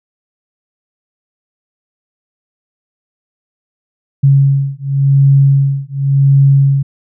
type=beating tone pair; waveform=sine; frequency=137.7 / 138.61 Hz; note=C#3 / C#3; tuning=-11 / 0 cents; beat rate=0.91 Hz; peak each=-10 dBFS; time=4.23-6.83 s; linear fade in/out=10 ms; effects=none

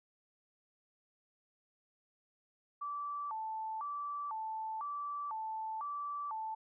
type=tone with vibrato; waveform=sine; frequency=1010 Hz; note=B5; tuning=39 cents sharp; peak=-37 dBFS; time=2.81-6.55 s; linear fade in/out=10 ms; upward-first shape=square; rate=1 Hz; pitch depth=240 cents each way; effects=none

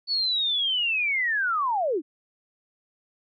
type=linear sweep; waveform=sine; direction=down; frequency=4492 to 267.5 Hz; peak=-22 dBFS; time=0.07-2.02 s; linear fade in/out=50 ms; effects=none

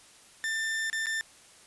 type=tone with dropouts; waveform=40% pulse; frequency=1787 Hz; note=A6; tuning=26 cents sharp; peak=-28 dBFS; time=0.44-1.21 s; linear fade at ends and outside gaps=0 ms; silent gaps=0.899-0.929 / 1.059-1.068 s; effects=white hiss -55 dBFS RMS until 1.66 s + resampled to 24000 Hz

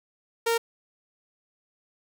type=tone; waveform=sawtooth; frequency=461.7 Hz; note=A#4; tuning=17 cents flat; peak=-18 dBFS; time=0.46-0.58 s; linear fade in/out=10 ms; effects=none

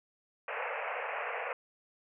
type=band-pass noise; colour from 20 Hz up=pink; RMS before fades=-37 dBFS; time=0.48-1.53 s; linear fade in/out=2 ms; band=450 to 2700 Hz; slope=96 dB/octave; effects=none

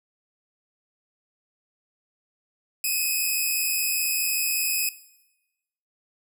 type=tone pair together; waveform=5% pulse; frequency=2494 / 2579 Hz; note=D#7 / E7; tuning=+3 / -39 cents; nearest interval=minor second; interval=58 cents; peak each=-16 / -18 dBFS; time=2.84-4.89 s; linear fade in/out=2 ms; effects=noise-tail reverb RT60 1.0 s tail -18 dB re dry

